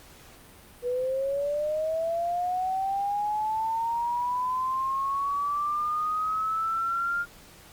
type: linear sweep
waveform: sine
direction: up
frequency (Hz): 483 to 1409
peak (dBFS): -25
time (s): 0.82-7.26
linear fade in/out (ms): 50
effects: pink hiss -51 dBFS RMS until 7.72 s + Opus 48 kbps